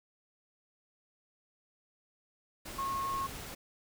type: tone in noise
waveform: sine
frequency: 1088 Hz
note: C#6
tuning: 33 cents flat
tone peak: -32 dBFS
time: 2.78-3.27 s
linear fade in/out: 10 ms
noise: pink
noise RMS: -44 dBFS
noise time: 2.65-3.55 s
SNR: +9 dB
effects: none